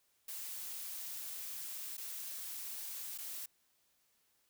blue noise with dropouts, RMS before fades -44 dBFS, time 0.28-3.46 s, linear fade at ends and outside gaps 5 ms, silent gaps 1.97-1.978 / 3.178-3.184 s, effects white hiss -75 dBFS RMS until 4.49 s

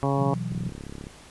harmonic tone, 138.3 Hz, C#3, 4 cents flat, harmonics 1 / 2 / 3 / 4 / 5 / 6 / 7 / 8, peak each -25 / -28 / -30 / -31 / -32 / -33 / -33 / -34 dBFS, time 0.03-0.34 s, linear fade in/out 0 ms
sine chord, B suspended fourth, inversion none, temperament equal, 123.47 / 164.81 / 185 Hz, B2 / E3 / F#3, 0 / 0 / 0 cents, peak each -32 dBFS, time 0.17-0.71 s, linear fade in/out 20 ms
click train, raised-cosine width 3 ms, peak -25 dBFS, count 20, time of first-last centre 0.52-1.069 s, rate 34.6 Hz
effects pink hiss -49 dBFS RMS until 1.3 s + resampled to 24000 Hz

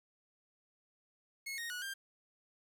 sawtooth tone with pitch steps, 2177 / 1863 / 1464 / 1591 Hz, C#7 / A#6 / F#6 / G6, -32 / -2 / -19 / +25 cents, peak -36 dBFS, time 1.46-1.94 s, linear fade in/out 10 ms, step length 120 ms, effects 11-bit

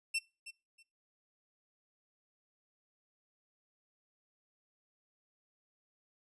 sawtooth tone with echo, 2697 Hz, E7, 39 cents sharp, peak -28 dBFS, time 0.14-0.19 s, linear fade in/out 10 ms, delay 320 ms, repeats 2, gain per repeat -14 dB, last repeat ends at 0.83 s, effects noise-tail reverb RT60 0.3 s tail -22 dB re dry + resampled to 24000 Hz

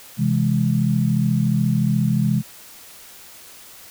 sine chord, C augmented, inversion none, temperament equal, 130.81 / 164.81 / 207.7 Hz, C3 / E3 / G#3, 0 / 0 / 0 cents, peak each -20 / -21 / -20 dBFS, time 0.17-2.43 s, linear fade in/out 50 ms, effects white hiss -43 dBFS RMS until 3.9 s

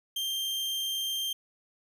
40% pulse tone, 3167 Hz, G7, 17 cents sharp, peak -29 dBFS, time 0.16-1.33 s, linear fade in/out 5 ms, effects none

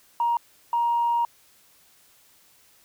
sine tone bursts at uneven times, 942 Hz, A#5, 18 cents sharp, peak -19 dBFS, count 2, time 0.2-0.37 / 0.73-1.25 s, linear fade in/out 2 ms, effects tanh soft clip ceiling -15 dBFS + white hiss -58 dBFS RMS until 2.84 s

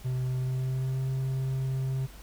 triangle tone with pitch glide, 127.8 to 132.31 Hz, C3 to C3, -40 to +20 cents, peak -25 dBFS, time 0.04-2.07 s, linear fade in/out 20 ms, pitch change +60 cents, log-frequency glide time 0.26-1.1 s, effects added 50 Hz sine -47 dBFS peak until 2.22 s + pink hiss -52 dBFS RMS until 2.22 s

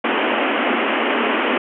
pink band-pass noise, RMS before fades -19 dBFS, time 0.04-1.58 s, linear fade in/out 5 ms, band 220 to 3100 Hz, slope 96 dB/octave, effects none

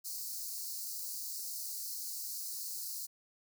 white high-pass noise, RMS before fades -41 dBFS, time 0.04-3.07 s, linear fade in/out 20 ms, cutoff 4200 Hz, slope 96 dB/octave, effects none

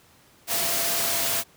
sine tone in noise, 677 Hz, E5, 46 cents sharp, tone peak -35 dBFS, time 0.47-1.44 s, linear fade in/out 50 ms, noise white, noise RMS -25 dBFS, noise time 0.47-1.44 s, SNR -13 dB, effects pink hiss -56 dBFS RMS until 1.56 s + high-pass 80 Hz 12 dB/octave

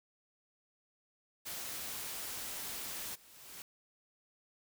white noise, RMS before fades -42 dBFS, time 1.45-3.16 s, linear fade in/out 20 ms
white noise with exponential growth, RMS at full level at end -47 dBFS, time 2.51-3.62 s, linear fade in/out 1 ms, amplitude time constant 240 ms
effects none

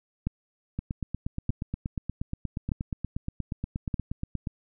two click trains, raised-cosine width 5 ms, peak -18 / -14 dBFS, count 32 / 4, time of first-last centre 0.79-4.472 / 0.27-3.942 s, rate 8.42 / 0.817 Hz, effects none

